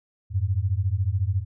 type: beating tone pair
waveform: sine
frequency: 89.2 / 103.2 Hz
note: F2 / G#2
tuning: +37 / -10 cents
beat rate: 14 Hz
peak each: -24 dBFS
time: 0.3-1.45 s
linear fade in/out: 50 ms
effects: none